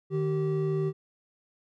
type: tone pair together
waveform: triangle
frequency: 153.1 / 385.8 Hz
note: D#3 / G4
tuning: -28 / -28 cents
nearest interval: octave + major third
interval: 1600 cents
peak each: -26 dBFS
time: 0.1-0.93 s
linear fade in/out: 50 ms
effects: none